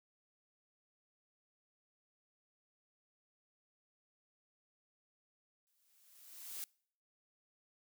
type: noise with exponential growth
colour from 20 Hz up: blue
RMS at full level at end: -42 dBFS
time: 5.67-6.64 s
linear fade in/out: 0 ms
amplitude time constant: 210 ms
effects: noise-tail reverb RT60 0.6 s tail -26 dB re dry